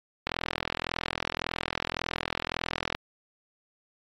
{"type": "click train", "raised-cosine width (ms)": 0.3, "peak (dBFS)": -11, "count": 113, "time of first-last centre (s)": [0.27, 2.949], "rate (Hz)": 41.8, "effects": ["AAC 48 kbps"]}